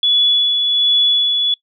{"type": "tone with tremolo", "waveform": "sine", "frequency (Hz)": 3415, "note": "G#7", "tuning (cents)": 48, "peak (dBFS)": -10, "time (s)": [0.03, 1.54], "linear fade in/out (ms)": 2, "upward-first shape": "sine", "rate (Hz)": 1.3, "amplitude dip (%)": 35, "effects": ["noise-tail reverb RT60 0.1 s tail -24 dB re dry"]}